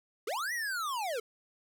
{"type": "linear two-way sweep", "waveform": "square", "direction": "up then down", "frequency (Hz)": [370, 1981, 425.5], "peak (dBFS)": -33, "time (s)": [0.27, 1.2], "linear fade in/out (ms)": 5, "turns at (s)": 0.53, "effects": []}